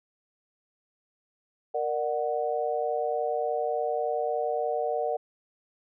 sine chord, Bb augmented, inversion none, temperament equal with one note detuned, 466.2 / 596.6 / 740 Hz, Bb4 / D5 / F#5, 0 / +27 / 0 cents, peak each -30 dBFS, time 1.74-5.17 s, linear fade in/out 10 ms, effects none

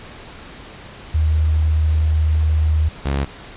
sine / sawtooth tone pair in turn, 77.78 / 69.29 Hz, D#2 / C#2, 0 / 0 cents, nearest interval major second, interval 200 cents, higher first, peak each -13 / -14 dBFS, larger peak first, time 1.14-2.89 / 3.05-3.25 s, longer first, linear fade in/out 10 ms, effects pink hiss -38 dBFS RMS until 3.56 s + resampled to 8000 Hz

